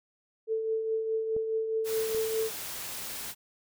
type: tone with tremolo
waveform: sine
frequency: 443.5 Hz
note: A4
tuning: 14 cents sharp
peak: -25 dBFS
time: 0.47-2.51 s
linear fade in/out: 50 ms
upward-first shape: triangle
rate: 4.8 Hz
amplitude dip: 50%
type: clicks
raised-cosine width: 2 ms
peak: -28 / -29 dBFS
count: 2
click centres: 1.365 / 2.148 s
type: noise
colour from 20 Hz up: white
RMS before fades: -38 dBFS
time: 1.84-3.35 s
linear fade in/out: 50 ms
effects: none